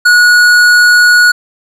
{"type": "tone with tanh clipping", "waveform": "triangle", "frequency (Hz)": 1457, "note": "F#6", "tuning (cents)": -27, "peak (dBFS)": -5, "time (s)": [0.05, 1.32], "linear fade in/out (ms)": 10, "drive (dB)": 18, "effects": []}